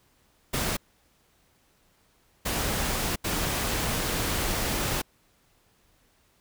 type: noise bursts at uneven times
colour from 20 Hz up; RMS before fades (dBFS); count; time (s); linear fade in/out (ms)
pink; -28; 3; 0.53-0.77 / 2.45-3.16 / 3.24-5.02; 10
effects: pink hiss -65 dBFS RMS until 6.4 s